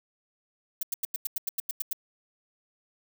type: noise bursts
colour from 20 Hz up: violet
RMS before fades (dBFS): -29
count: 11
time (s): 0.81-1.931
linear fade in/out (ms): 5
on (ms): 21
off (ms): 89
effects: none